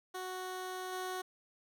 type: tone with level steps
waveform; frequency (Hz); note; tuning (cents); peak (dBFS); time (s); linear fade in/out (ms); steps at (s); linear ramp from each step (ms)
15% pulse; 370; F#4; 0; -33 / -31; 0.14-1.22; 10; 0.92; 10
effects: none